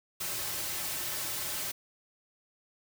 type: noise with comb filter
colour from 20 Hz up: white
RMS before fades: -35 dBFS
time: 0.2-1.72 s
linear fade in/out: 10 ms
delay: 4.2 ms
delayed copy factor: -0.65
effects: none